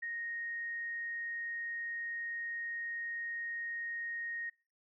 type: tone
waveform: sine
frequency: 1864.7 Hz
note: A#6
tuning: in tune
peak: -37 dBFS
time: 0.02-4.5 s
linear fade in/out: 10 ms
effects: noise-tail reverb RT60 0.4 s tail -23 dB re dry